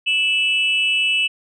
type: tone pair together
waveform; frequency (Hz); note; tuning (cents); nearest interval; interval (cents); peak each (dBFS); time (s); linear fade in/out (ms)
sine; 2629 / 2951; E7 / F#7; -5 / -5; major second; 200; -16 / -18; 0.06-1.28; 20
effects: tanh soft clip ceiling -11 dBFS